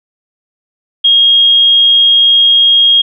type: tone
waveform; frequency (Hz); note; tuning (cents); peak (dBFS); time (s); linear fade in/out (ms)
sine; 3259; G#7; -33; -4; 1.04-3.02; 10
effects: none